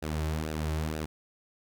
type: tone with flanger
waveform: sawtooth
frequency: 77.8 Hz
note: D#2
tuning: in tune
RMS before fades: -32 dBFS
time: 0.02-1.06 s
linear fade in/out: 10 ms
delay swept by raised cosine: 0.91 to 4.21 ms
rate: 2.1 Hz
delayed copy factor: -0.65
effects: none